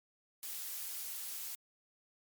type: noise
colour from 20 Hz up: blue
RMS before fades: -42 dBFS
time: 0.43-1.55 s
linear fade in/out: 0 ms
effects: MP3 96 kbps